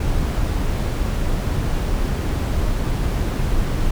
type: noise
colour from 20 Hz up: brown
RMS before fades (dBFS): -20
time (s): 0-3.91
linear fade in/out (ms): 5
effects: none